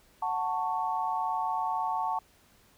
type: chord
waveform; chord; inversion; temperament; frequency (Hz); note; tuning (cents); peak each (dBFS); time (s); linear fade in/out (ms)
sine; F# minor; none; just; 740 / 888 / 1110; F#5 / A5 / C#6; 0 / +16 / +2; -33 / -30 / -34; 0.22-2.19; 5
effects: pink hiss -62 dBFS RMS until 2.77 s